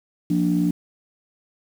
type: chord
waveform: sine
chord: Bb major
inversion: second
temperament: equal with one note detuned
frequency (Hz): 174.61 / 233.9 / 293.7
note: F3 / Bb3 / D4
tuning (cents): 0 / +6 / 0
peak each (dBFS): -20 / -26 / -20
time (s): 0.3-0.71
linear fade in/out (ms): 5
effects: tanh soft clip ceiling -9 dBFS + 7-bit